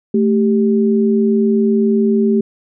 sine tone pair together, 219.5 / 392 Hz, A3 / G4, -4 / 0 cents, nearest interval minor seventh, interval 1004 cents, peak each -12 / -15 dBFS, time 0.14-2.41 s, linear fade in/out 5 ms, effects none

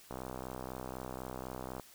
click train, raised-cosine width 1 ms, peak -27 dBFS, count 109, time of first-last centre 0.11-1.798 s, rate 64 Hz, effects white hiss -58 dBFS RMS until 1.94 s

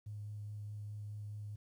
triangle tone with vibrato, 104.5 Hz, G#2, 11 cents sharp, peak -38 dBFS, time 0.06-1.56 s, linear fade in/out 10 ms, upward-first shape sine, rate 4.8 Hz, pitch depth 11 cents each way, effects tanh soft clip ceiling -40 dBFS + 12-bit

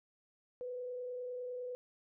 sine tone with frequency modulation, 497.1 Hz, B4, 11 cents sharp, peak -39 dBFS, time 0.61-1.75 s, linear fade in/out 0 ms, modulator 29.9 Hz, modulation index 0.29, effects none

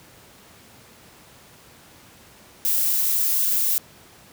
violet noise, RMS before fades -21 dBFS, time 2.65-3.78 s, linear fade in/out 0 ms, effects pink hiss -49 dBFS RMS until 4.32 s + high-pass 80 Hz 12 dB/octave

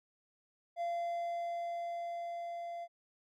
triangle tone with level ramp, 687 Hz, F5, 29 cents flat, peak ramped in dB -31 to -38 dBFS, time 0.76-2.88 s, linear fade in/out 50 ms, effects none

